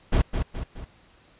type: noise with echo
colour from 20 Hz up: brown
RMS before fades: -19 dBFS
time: 0.12-0.22 s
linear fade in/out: 10 ms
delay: 210 ms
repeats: 3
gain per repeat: -6 dB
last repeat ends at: 0.85 s
effects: pink hiss -57 dBFS RMS until 1.39 s + resampled to 8000 Hz